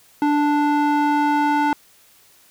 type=tone with band-pass filter sweep; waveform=square; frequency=293.7 Hz; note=D4; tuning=in tune; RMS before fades=-18 dBFS; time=0.22-1.73 s; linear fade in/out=0 ms; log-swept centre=620 to 940 Hz; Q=1.4; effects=white hiss -53 dBFS RMS until 2.5 s